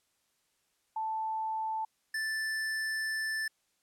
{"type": "tone pair in turn", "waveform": ["sine", "square"], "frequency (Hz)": [880, 1760], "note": ["A5", "A6"], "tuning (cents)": [0, 0], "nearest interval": "octave", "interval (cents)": 1200, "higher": "second", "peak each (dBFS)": [-31, -32], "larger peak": "first", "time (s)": [[0.96, 1.85], [2.14, 3.48]], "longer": "second", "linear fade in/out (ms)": 5, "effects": ["white hiss -75 dBFS RMS until 3.82 s", "low-pass 11000 Hz 12 dB/octave"]}